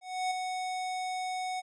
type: tone with ADSR envelope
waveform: square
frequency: 740 Hz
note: F#5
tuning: in tune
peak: -28 dBFS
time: 0.01-1.62 s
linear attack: 300 ms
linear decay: 6 ms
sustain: -5 dB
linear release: 31 ms
effects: resampled to 22050 Hz